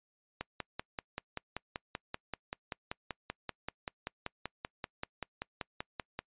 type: click train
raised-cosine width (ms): 0.3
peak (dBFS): -20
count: 31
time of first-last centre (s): 0.41-6.19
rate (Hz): 5.19
effects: noise-tail reverb RT60 0.1 s tail -26 dB re dry + resampled to 8000 Hz